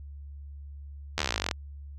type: slowing click train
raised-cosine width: 0.2 ms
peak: -9 dBFS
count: 20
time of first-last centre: 1.18-1.512 s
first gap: 12 ms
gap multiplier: 1.04
effects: added 71 Hz sine -40 dBFS peak until 1.98 s